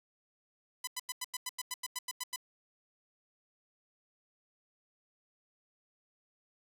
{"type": "tone bursts", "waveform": "5% pulse", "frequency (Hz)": 1001, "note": "B5", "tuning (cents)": 23, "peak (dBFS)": -23, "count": 13, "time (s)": [0.84, 2.361], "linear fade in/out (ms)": 5, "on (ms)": 33, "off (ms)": 91, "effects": []}